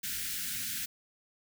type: band-stop noise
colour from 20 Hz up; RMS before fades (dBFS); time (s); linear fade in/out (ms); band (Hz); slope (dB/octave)
white; -36; 0.03-0.86; 10; 280 to 1400; 96
effects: none